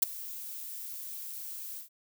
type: noise with ADSR envelope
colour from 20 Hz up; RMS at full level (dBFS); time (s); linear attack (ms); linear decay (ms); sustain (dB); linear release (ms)
violet; -20; 0.02-1.89; 8; 13; -21; 120
effects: none